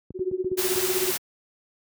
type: clicks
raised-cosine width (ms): 3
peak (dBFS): -24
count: 6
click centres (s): 0.106 / 0.193 / 0.314 / 0.445 / 0.516 / 0.758
type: tone with tremolo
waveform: sine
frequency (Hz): 370.3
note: F#4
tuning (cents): +1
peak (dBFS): -20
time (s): 0.14-1.14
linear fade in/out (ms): 50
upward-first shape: triangle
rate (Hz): 16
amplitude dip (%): 100
type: noise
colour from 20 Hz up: white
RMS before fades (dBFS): -27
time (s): 0.57-1.18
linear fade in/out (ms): 20
effects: high-pass 80 Hz 12 dB/octave